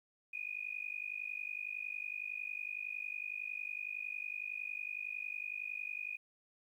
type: tone with amplitude modulation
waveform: sine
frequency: 2468 Hz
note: D#7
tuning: 15 cents flat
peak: -35 dBFS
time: 0.33-6.17 s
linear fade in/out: 10 ms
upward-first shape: sine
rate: 50.9 Hz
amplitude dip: 95%
effects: 12-bit